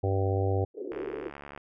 harmonic tone, 96.9 Hz, G2, 20 cents flat, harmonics 1 / 3 / 4 / 5 / 6 / 7 / 8, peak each -26 / -37 / -32 / -33 / -38 / -39 / -37 dBFS, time 0.03-0.65 s, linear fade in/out 10 ms
pink band-pass noise, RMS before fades -36 dBFS, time 0.74-1.31 s, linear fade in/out 50 ms, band 330 to 460 Hz, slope 48 dB/octave
click train, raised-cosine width 0.5 ms, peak -27 dBFS, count 48, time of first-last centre 0.92-1.576 s, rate 71.6 Hz
effects none

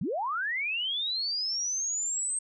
sine linear sweep, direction up, 130.81 to 8390 Hz, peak -28 dBFS, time 0.01-2.39 s, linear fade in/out 5 ms, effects none

